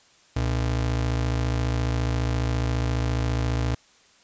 square ring-modulated tone, 92.5 Hz, F#2, in tune, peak -20 dBFS, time 0.36-3.75 s, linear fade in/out 5 ms, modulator 27.3 Hz, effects white hiss -57 dBFS RMS until 4.23 s + resampled to 16000 Hz

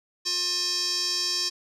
square tone with band-pass filter, 356.9 Hz, F4, 38 cents sharp, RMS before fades -27 dBFS, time 0.25-1.5 s, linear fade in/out 20 ms, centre 5200 Hz, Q 6.6, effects none

